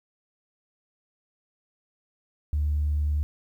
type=tone; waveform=sine; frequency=74.2 Hz; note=D2; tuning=18 cents sharp; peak=-21 dBFS; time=2.53-3.23 s; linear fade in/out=0 ms; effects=tanh soft clip ceiling -18 dBFS + 10-bit